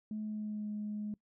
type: tone with pitch glide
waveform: sine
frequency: 214.4 to 210 Hz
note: A3 to G#3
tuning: -45 to +19 cents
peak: -35 dBFS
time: 0.11-1.14 s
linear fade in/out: 2 ms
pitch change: -36 cents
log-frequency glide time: 0.21-0.69 s
effects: noise-tail reverb RT60 0.1 s tail -23 dB re dry + tanh soft clip ceiling -31 dBFS